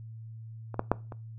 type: clicks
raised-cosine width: 1 ms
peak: -25 / -13 / -8 / -26 dBFS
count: 4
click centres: 0.743 / 0.794 / 0.916 / 1.122 s
effects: noise-tail reverb RT60 0.3 s tail -20 dB re dry + added 112 Hz sine -41 dBFS peak until 1.38 s